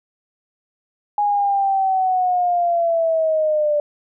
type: linear sweep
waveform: sine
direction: down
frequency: 830 to 587.3 Hz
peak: -15 dBFS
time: 1.18-3.8 s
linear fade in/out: 2 ms
effects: none